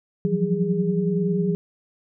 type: tone cluster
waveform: sine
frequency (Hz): 166.9 / 178 / 188.6 / 410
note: E3 / F3 / F#3 / G#4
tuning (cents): +22 / +33 / +33 / -22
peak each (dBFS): -25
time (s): 0.25-1.55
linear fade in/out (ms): 0
effects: none

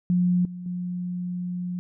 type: tone with level steps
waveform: sine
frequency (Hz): 178.6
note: F3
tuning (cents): +39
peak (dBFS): -18 / -33 / -27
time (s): 0.1-1.79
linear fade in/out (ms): 0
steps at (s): 0.45 / 0.66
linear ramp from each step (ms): 2
effects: none

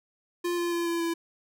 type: tone with pitch steps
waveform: square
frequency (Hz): 349.2 / 345.6 / 342 / 338.5 / 335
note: F4 / F4 / F4 / E4 / E4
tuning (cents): 0 / -18 / -36 / +46 / +28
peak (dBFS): -27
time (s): 0.44-1.14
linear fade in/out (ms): 10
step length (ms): 140
effects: none

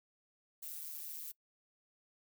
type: noise with amplitude modulation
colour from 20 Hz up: violet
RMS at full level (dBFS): -42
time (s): 0.62-1.32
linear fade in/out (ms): 10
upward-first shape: sine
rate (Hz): 155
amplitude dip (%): 75
effects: noise-tail reverb RT60 0.1 s tail -22 dB re dry

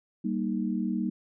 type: chord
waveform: sine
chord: Eb major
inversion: first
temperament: just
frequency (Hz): 194.45 / 233.3 / 311.1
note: G3 / Bb3 / Eb4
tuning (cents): -14 / +2 / 0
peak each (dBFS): -30 / -30 / -33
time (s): 0.24-1.1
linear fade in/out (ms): 10
effects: none

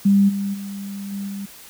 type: tone with level steps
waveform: sine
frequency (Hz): 198.9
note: G3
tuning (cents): +25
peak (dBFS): -11 / -21 / -28 / -25 / -27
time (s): 0.05-1.46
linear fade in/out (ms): 10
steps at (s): 0.28 / 0.53 / 1.11 / 1.27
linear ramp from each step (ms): 20
effects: white hiss -43 dBFS RMS until 1.69 s

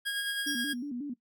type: tone with tremolo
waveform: 25% pulse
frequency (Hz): 1636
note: G#6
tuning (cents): -26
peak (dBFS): -26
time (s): 0.05-0.74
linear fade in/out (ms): 20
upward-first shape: sine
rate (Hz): 9.4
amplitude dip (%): 35
type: tone with vibrato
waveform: sine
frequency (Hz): 265.1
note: C4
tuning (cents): +23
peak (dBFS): -33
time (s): 0.46-1.14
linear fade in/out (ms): 10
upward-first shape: square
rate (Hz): 5.5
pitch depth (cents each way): 150
type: tone with exponential decay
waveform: sawtooth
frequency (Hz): 5588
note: F8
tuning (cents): 0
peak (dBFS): -32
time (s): 0.47-0.9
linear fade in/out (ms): 2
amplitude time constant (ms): 92
effects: noise-tail reverb RT60 0.1 s tail -17 dB re dry

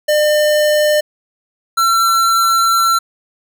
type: tone pair in turn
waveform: square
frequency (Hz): 602 / 1351.4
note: D5 / E6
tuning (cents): +43 / +43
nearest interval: octave + major second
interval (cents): 1400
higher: second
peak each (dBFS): -11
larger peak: neither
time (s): 0.08-1.01 / 1.77-2.99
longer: second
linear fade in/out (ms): 10
effects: none

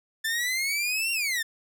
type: exponential two-way sweep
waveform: sawtooth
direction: up then down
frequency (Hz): 1760 to 2778 to 1760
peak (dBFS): -22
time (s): 0.24-1.43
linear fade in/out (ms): 10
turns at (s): 1.12
effects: none

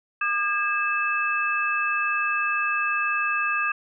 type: tone cluster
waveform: sine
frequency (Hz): 1209 / 1630 / 2616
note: D6 / G#6 / E7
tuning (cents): +50 / -33 / -14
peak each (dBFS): -26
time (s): 0.21-3.72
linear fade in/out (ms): 5
effects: none

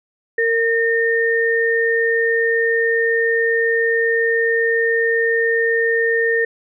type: tone pair together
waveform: sine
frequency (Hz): 460 / 1827.3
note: A#4 / A#6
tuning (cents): -23 / -35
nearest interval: 2 octaves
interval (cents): 2388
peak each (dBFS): -17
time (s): 0.38-6.45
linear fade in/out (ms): 5
effects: none

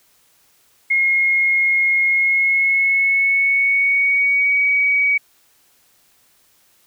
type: tone with pitch glide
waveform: sine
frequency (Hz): 2152 to 2263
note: C7 to C#7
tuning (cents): +48 to +35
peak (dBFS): -13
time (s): 0.9-5.18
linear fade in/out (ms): 10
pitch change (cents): +87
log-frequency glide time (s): 2.05-4.61
effects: white hiss -57 dBFS RMS until 6.86 s

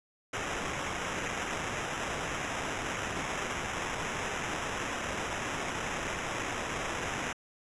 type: noise with sample-and-hold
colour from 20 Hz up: white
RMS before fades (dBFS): -35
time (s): 0.33-7.33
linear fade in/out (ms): 5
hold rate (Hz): 4410
effects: resampled to 22050 Hz

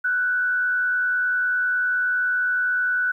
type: tone with frequency modulation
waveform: sine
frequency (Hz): 1487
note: F#6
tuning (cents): +8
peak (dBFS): -19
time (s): 0.04-3.12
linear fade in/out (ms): 10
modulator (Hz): 90.2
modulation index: 0.43
effects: 10-bit

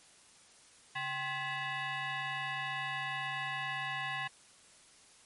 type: tone with frequency modulation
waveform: sine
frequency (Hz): 140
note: C#3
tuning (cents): +18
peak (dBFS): -34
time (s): 0.95-4.28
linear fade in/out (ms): 10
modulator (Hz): 919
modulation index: 2.8
effects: white hiss -60 dBFS RMS until 5.25 s + MP3 48 kbps

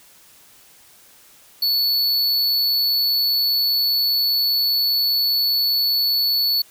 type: tone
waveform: square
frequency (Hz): 4435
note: C#8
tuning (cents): 0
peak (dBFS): -17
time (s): 1.62-6.62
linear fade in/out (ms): 5
effects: white hiss -50 dBFS RMS until 6.7 s

